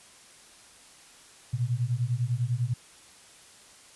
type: beating tone pair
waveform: sine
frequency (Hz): 116.54 / 126.54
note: A#2 / B2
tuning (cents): 0 / +43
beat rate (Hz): 10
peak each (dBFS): -28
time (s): 1.53-2.74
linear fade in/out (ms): 10
effects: white hiss -53 dBFS RMS until 3.95 s + resampled to 24000 Hz